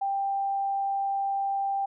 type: tone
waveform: sine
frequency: 789 Hz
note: G5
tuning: 11 cents sharp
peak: -25 dBFS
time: 0.01-1.86 s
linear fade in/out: 10 ms
effects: none